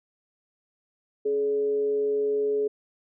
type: tone with frequency modulation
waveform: sine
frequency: 423 Hz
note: G#4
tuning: 32 cents sharp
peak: -22 dBFS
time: 1.25-2.68 s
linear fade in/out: 10 ms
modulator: 149 Hz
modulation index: 0.24
effects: none